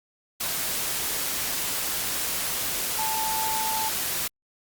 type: tone in noise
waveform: sine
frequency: 880 Hz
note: A5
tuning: in tune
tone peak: -27 dBFS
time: 2.98-3.89 s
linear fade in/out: 10 ms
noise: white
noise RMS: -28 dBFS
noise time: 0.4-4.28 s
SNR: -2 dB
effects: Opus 48 kbps